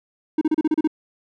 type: tone bursts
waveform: triangle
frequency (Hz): 311.1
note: D#4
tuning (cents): 0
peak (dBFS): -13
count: 8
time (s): 0.38-0.875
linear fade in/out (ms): 5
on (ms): 33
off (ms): 33
effects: none